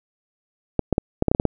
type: clicks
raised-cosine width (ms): 2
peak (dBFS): -4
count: 9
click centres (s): 0.793 / 0.927 / 0.981 / 1.224 / 1.283 / 1.315 / 1.349 / 1.399 / 1.453
effects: none